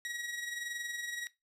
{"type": "tone with amplitude modulation", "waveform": "sawtooth", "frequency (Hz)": 1908, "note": "A#6", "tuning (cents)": 40, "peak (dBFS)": -32, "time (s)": [0.05, 1.27], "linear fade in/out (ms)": 0, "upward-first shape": "sine", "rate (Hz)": 21.4, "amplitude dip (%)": 50, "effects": ["noise-tail reverb RT60 0.2 s tail -19 dB re dry", "low-pass 12000 Hz 12 dB/octave"]}